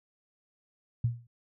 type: tone with exponential decay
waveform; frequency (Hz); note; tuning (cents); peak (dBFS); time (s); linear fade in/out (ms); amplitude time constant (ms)
sine; 118.3; A#2; +26; -21; 1.04-1.27; 5; 50
effects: none